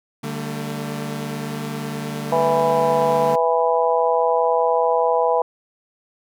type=chord; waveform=sawtooth; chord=D suspended fourth; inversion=none; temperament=equal with one note detuned; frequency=146.83 / 196 / 225 Hz; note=D3 / G3 / A3; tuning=0 / 0 / +39 cents; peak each=-25 / -30 / -25 dBFS; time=0.23-3.36 s; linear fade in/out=10 ms
type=harmonic tone; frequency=164.81 Hz; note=E3; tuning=in tune; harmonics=3 / 4 / 5 / 6; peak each=-19 / -21 / -22 / -22 dBFS; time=2.32-5.42 s; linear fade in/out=2 ms
effects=none